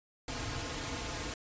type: noise with comb filter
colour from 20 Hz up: pink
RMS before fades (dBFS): -38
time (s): 0.28-1.34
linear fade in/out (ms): 2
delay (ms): 5.2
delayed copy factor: -0.8
effects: resampled to 16000 Hz